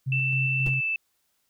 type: tone with tremolo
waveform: sine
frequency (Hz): 132.1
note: C3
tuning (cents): +17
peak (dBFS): -24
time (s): 0.06-0.81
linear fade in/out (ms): 20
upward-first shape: square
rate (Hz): 3.7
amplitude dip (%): 25
type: tone with pitch glide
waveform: sine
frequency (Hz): 2664 to 2639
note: E7 to E7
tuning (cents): +18 to +1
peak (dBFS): -24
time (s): 0.12-0.96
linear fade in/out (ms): 2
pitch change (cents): -17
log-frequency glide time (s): 0.66-0.77
type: noise with exponential decay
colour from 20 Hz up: brown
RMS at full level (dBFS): -27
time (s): 0.66-0.75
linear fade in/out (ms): 2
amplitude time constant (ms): 19
effects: white hiss -72 dBFS RMS until 1.49 s